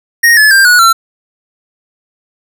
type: tone with pitch steps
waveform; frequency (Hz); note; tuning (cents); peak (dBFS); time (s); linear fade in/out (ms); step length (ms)
square; 1864.7 / 1719.8 / 1586.2 / 1463 / 1349.4; A#6 / A6 / G6 / F#6 / E6; 0 / -40 / +20 / -20 / +40; -4; 0.23-0.93; 10; 140
effects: none